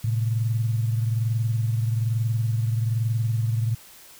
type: tone pair together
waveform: sine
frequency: 111.8 / 132.95 Hz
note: A2 / C3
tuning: +28 / +28 cents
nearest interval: minor third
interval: 300 cents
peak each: -21 / -30 dBFS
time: 0.04-3.75 s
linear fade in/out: 5 ms
effects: white hiss -48 dBFS RMS until 4.19 s